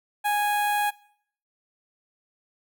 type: tone with notch filter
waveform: sawtooth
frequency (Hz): 828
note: G#5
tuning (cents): -5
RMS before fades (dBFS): -24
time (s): 0.24-0.91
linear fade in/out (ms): 20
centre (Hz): 5300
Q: 0.79
effects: noise-tail reverb RT60 0.6 s tail -21 dB re dry